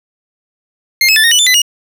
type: tone with pitch steps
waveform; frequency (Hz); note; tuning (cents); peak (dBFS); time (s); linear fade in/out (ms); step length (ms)
25% pulse; 2119 / 2585 / 1754 / 1853 / 2963 / 3536 / 2008 / 2874; C7 / E7 / A6 / A#6 / F#7 / A7 / B6 / F7; +21 / -34 / -6 / -11 / +2 / +8 / +28 / +49; -3; 1.01-1.618; 2; 76
effects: none